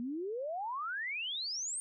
sine exponential sweep, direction up, 230 to 8900 Hz, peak -35 dBFS, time 0-1.8 s, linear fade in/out 0 ms, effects none

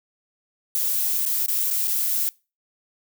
violet noise with dropouts, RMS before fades -23 dBFS, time 0.75-2.29 s, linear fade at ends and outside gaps 0 ms, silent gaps 1.253-1.262 / 1.461-1.483 / 1.703-1.71 / 1.874-1.879 s, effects noise-tail reverb RT60 0.3 s tail -24 dB re dry

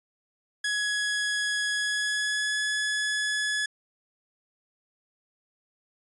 sawtooth tone with pitch glide, 1677 to 1700.4 Hz, G#6 to G#6, +16 to +40 cents, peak -22 dBFS, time 0.64-3.66 s, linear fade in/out 5 ms, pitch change +24 cents, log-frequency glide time 1.71-2.61 s, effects resampled to 24000 Hz

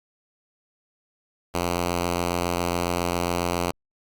5% pulse tone, 87.31 Hz, F2, in tune, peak -12 dBFS, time 1.54-3.71 s, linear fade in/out 5 ms, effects Opus 48 kbps

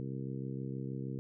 harmonic tone, 66.4 Hz, C2, 26 cents sharp, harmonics 2 / 3 / 4 / 5 / 6 / 7, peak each -39 / -43 / -45 / -47 / -49 / -50 dBFS, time 0-1.19 s, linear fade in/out 0 ms, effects none

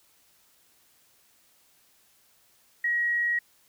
sine tone, 1901 Hz, A#6, 33 cents sharp, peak -23 dBFS, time 2.84-3.39 s, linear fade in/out 5 ms, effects white hiss -63 dBFS RMS until 3.68 s

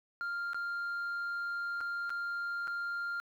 sine tone with dropouts, 1396.9 Hz, F6, in tune, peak -31 dBFS, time 0.21-3.2 s, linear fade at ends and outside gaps 0 ms, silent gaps 0.533-0.545 / 1.806-1.811 / 2.095-2.103 / 2.673-2.679 s, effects tanh soft clip ceiling -33 dBFS + 11-bit

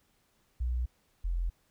sine tone pair in turn, 61 / 43.13 Hz, B1 / F1, -21 / -21 cents, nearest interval tritone, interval 600 cents, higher first, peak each -28 dBFS, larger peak neither, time 0.6-0.86 / 1.24-1.5 s, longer neither, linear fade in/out 10 ms, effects pink hiss -71 dBFS RMS until 1.7 s

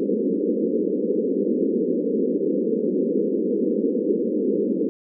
white band-pass noise, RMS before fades -22 dBFS, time 0-4.89 s, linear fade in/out 0 ms, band 190 to 500 Hz, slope 96 dB/octave, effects none

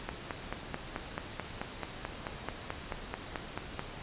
click train, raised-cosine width 0.5 ms, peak -19 dBFS, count 18, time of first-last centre 0.09-3.794 s, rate 4.59 Hz, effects pink hiss -44 dBFS RMS until 4.02 s + resampled to 8000 Hz

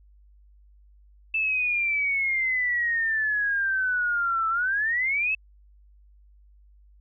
sine exponential two-way sweep, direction down then up, 2647 to 1315 to 2647 Hz, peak -22 dBFS, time 1.34-5.35 s, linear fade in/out 5 ms, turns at 4.49 s, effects added 50 Hz sine -52 dBFS peak until 7 s

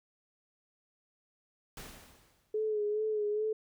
pink noise with exponential decay, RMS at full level -44 dBFS, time 1.77-2.69 s, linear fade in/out 2 ms, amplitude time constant 200 ms
sine tone with vibrato, 425.1 Hz, G#4, 40 cents sharp, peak -29 dBFS, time 2.54-3.53 s, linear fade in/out 5 ms, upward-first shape sine, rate 2.4 Hz, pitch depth 41 cents each way
effects none

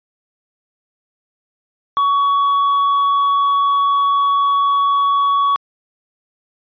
sine tone with tanh clipping, 1124 Hz, C#6, 24 cents sharp, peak -13 dBFS, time 1.97-5.56 s, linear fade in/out 0 ms, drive 4 dB, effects resampled to 11025 Hz

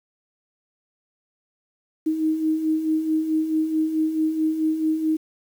sine beating tone pair, 311.1 / 315.7 Hz, D#4 / D#4, 0 / +25 cents, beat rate 4.6 Hz, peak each -28 / -20 dBFS, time 2.06-5.17 s, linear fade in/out 10 ms, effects 8-bit

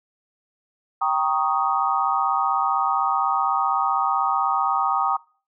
sine chord, Eb dominant seventh, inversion first, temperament equal, 784 / 932.3 / 1108.7 / 1244.5 Hz, G5 / Bb5 / Db6 / Eb6, 0 / 0 / 0 / 0 cents, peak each -24 / -25 / -26 / -23 dBFS, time 1.01-5.17 s, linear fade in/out 10 ms, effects noise-tail reverb RT60 0.4 s tail -23 dB re dry

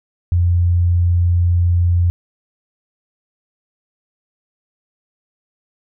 sine tone, 87.31 Hz, F2, in tune, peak -11 dBFS, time 0.32-2.1 s, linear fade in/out 0 ms, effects none

